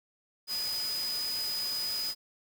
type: tone in noise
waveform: sine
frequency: 4978 Hz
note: D#8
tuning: in tune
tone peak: -31 dBFS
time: 0.47-2.15 s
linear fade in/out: 50 ms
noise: white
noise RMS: -40 dBFS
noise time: 0.47-2.15 s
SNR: +6 dB
effects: none